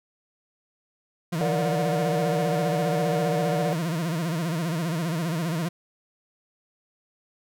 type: tone with vibrato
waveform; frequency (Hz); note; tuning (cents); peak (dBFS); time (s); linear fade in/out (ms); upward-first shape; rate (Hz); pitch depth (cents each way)
40% pulse; 164.81; E3; 0; -24; 1.32-5.69; 10; sine; 15; 130
type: chord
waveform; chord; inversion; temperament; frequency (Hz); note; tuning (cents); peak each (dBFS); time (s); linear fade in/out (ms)
triangle; Bb augmented; none; just; 466.2 / 582.7 / 728.4; Bb4 / D5 / F#5; 0 / -14 / -27; -27 / -26 / -28; 1.41-3.73; 0
effects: none